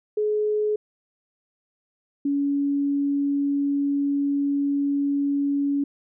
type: tone pair in turn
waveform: sine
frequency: 423.3 / 282.5 Hz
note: G#4 / C#4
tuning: +33 / +33 cents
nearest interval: perfect fifth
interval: 700 cents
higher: first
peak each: -20 dBFS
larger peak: neither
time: 0.17-0.76 / 2.25-5.84 s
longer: second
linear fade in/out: 5 ms
effects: none